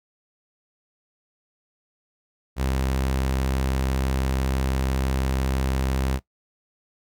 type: tone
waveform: sawtooth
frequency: 66 Hz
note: C2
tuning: 16 cents sharp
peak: -18 dBFS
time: 2.56-6.2 s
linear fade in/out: 50 ms
effects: noise-tail reverb RT60 0.1 s tail -17 dB re dry